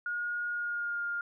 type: tone with pitch glide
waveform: sine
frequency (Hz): 1435 to 1409.5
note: F6 to F6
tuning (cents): +47 to +16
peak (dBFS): -31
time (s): 0.06-1.21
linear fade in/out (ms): 2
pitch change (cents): -31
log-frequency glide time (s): 0.5-1.04
effects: none